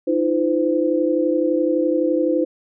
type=tone cluster; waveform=sine; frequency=309.2 / 341 / 511 Hz; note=D#4 / F4 / C5; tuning=-11 / -41 / -41 cents; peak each=-20 / -21 / -20 dBFS; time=0.07-2.45 s; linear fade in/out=10 ms; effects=none